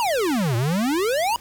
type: exponential two-way sweep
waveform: square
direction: down then up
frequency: 987.8 to 111.3 to 987.8 Hz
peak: -20 dBFS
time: 0-1.36 s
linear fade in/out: 0 ms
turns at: 0.56 s
effects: pink hiss -47 dBFS RMS until 1.4 s